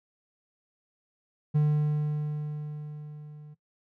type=tone with level ramp; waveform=triangle; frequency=150 Hz; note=D3; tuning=37 cents sharp; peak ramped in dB=-17 to -42 dBFS; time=1.54-3.55 s; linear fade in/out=20 ms; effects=noise-tail reverb RT60 0.1 s tail -18 dB re dry